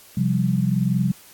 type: chord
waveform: sine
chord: C suspended fourth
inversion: none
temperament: equal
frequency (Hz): 130.81 / 174.61 / 196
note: C3 / F3 / G3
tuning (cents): 0 / 0 / 0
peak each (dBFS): -22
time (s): 0.17-1.12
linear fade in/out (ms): 5
effects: white hiss -48 dBFS RMS until 1.33 s + AAC 64 kbps